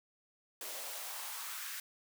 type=noise with high-pass filter sweep; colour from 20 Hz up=white; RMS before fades=-43 dBFS; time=0.61-1.8 s; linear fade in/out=2 ms; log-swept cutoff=430 to 1600 Hz; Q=2.1; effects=none